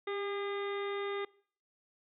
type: harmonic tone with a mistuned harmonic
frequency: 405.1 Hz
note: G#4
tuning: 43 cents flat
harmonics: 1 / 2 / 3 / 4 / 5 / 6 / 7 / 8 / 9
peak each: -35 / -46 / -43 / -51 / -44 / -55 / -59 / -57 / -50 dBFS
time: 0.07-1.25 s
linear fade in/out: 5 ms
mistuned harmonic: 1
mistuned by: -25 cents
effects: noise-tail reverb RT60 0.5 s tail -22 dB re dry